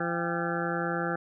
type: harmonic tone with a mistuned harmonic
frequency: 170.7 Hz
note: F3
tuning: 39 cents flat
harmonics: 1 / 2 / 3 / 4 / 5 / 7 / 8 / 9 / 10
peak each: -34 / -34 / -35 / -41 / -36 / -42 / -35 / -37 / -39 dBFS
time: 0-1.16 s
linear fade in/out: 5 ms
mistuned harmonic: 5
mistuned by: -120 cents
effects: none